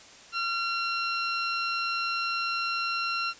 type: tone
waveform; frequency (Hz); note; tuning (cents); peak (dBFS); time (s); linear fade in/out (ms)
20% pulse; 1370; F6; -34; -22; 0.32-3.34; 50
effects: white hiss -50 dBFS RMS until 3.39 s + resampled to 16000 Hz